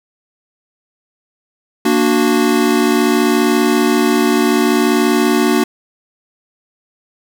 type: chord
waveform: square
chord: Bb augmented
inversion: none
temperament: equal with one note detuned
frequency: 233.1 / 293.7 / 368.3 Hz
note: Bb3 / D4 / F#4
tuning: 0 / 0 / -8 cents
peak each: -16 dBFS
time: 1.85-5.64 s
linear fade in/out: 5 ms
effects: none